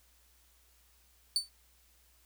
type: tone with exponential decay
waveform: 35% pulse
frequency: 4521 Hz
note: C#8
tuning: 33 cents sharp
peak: -22 dBFS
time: 1.36-1.49 s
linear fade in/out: 1 ms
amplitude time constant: 28 ms
effects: added 60 Hz sine -67 dBFS peak until 2.25 s + white hiss -67 dBFS RMS until 2.25 s